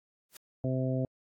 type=noise with exponential growth; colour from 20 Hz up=white; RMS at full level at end=-41 dBFS; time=0.29-0.37 s; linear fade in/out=5 ms; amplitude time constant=16 ms
type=harmonic tone; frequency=130 Hz; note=C3; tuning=11 cents flat; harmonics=1 / 2 / 3 / 4 / 5; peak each=-30 / -33 / -40 / -37 / -38 dBFS; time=0.64-1.05 s; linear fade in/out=2 ms
effects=AAC 64 kbps